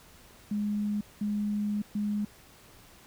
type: tone bursts at uneven times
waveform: sine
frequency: 207.7 Hz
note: G#3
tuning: in tune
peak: -27 dBFS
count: 3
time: 0.51-1.01 / 1.21-1.82 / 1.95-2.25 s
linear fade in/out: 5 ms
effects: pink hiss -55 dBFS RMS until 3.06 s